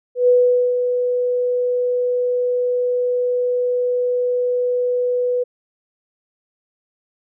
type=tone with ADSR envelope; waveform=sine; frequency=493.9 Hz; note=B4; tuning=in tune; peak=-9 dBFS; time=0.15-5.44 s; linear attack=130 ms; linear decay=460 ms; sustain=-7 dB; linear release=14 ms; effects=none